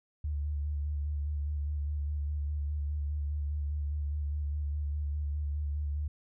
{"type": "tone with vibrato", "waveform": "sine", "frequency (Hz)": 73.42, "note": "D2", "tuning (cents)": 0, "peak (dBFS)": -30, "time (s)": [0.24, 6.08], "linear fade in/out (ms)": 5, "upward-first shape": "square", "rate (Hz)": 4.9, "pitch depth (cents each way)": 27, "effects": []}